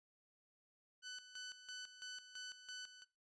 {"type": "tone with tremolo", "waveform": "15% pulse", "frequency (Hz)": 1500, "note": "F#6", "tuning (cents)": 23, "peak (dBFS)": -40, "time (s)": [1.02, 3.05], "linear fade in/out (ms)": 50, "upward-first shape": "square", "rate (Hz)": 3, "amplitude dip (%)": 70, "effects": ["noise-tail reverb RT60 0.3 s tail -21 dB re dry", "resampled to 22050 Hz"]}